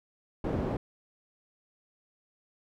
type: low-pass noise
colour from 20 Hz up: white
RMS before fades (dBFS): -31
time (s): 0.44-0.77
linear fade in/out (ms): 5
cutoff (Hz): 370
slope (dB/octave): 12
effects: none